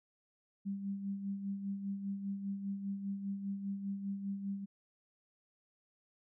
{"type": "tone with tremolo", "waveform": "sine", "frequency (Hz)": 197.8, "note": "G3", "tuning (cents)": 16, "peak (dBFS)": -34, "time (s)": [0.65, 4.66], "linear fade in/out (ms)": 20, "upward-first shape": "sine", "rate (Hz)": 5, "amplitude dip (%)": 55, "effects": []}